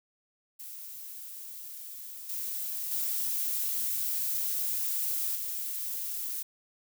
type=noise with level steps; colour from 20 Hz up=violet; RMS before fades=-43 / -35 / -31 / -35 dBFS; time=0.59-6.43 s; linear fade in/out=10 ms; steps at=2.29 / 2.91 / 5.35 s; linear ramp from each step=5 ms; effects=none